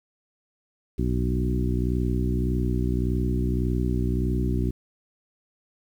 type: harmonic tone with a mistuned harmonic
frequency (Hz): 61.74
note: B1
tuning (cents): 0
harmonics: 1 / 2 / 3 / 4 / 5 / 6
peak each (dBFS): -25 / -28 / -30 / -31 / -32 / -33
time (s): 0.98-4.71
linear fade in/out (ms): 10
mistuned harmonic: 1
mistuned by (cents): +29
effects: 9-bit